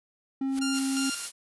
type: tone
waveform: triangle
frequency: 269 Hz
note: C4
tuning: 48 cents sharp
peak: -24 dBFS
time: 0.41-1.1 s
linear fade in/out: 5 ms
type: noise with exponential growth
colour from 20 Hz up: white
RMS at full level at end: -36 dBFS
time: 0.45-0.59 s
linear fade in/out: 0 ms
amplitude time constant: 30 ms
type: tone with tremolo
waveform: 10% pulse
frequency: 1396.9 Hz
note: F6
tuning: in tune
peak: -22 dBFS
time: 0.61-1.27 s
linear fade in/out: 10 ms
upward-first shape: square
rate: 2.8 Hz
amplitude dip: 65%
type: noise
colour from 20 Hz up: blue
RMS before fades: -32 dBFS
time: 0.72-1.32 s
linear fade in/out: 50 ms
effects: resampled to 24000 Hz